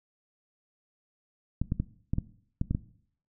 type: clicks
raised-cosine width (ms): 5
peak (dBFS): -15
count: 8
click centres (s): 1.616 / 1.721 / 1.8 / 2.135 / 2.184 / 2.614 / 2.71 / 2.749
effects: noise-tail reverb RT60 0.6 s tail -18 dB re dry